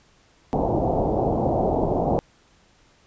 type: low-pass noise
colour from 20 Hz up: white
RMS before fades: -22 dBFS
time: 0.53-2.19 s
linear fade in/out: 0 ms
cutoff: 810 Hz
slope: 48 dB/octave
effects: pink hiss -58 dBFS RMS until 3.06 s + resampled to 16000 Hz